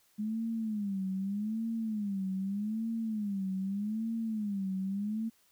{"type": "tone with vibrato", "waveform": "sine", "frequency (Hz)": 207.7, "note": "G#3", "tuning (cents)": 0, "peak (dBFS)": -31, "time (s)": [0.18, 5.3], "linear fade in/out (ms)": 20, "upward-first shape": "sine", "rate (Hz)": 0.82, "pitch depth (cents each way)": 160, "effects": ["white hiss -68 dBFS RMS until 5.51 s"]}